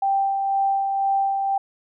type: tone with tremolo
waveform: sine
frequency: 785 Hz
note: G5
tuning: 2 cents sharp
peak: -17 dBFS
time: 0.02-1.58 s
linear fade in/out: 5 ms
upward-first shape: sine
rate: 2 Hz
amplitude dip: 35%
effects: none